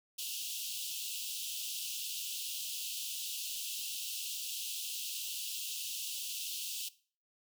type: high-pass noise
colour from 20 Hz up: pink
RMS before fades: -40 dBFS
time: 0.18-6.89 s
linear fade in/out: 10 ms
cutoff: 2700 Hz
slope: 96 dB/octave
effects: noise-tail reverb RT60 0.4 s tail -18 dB re dry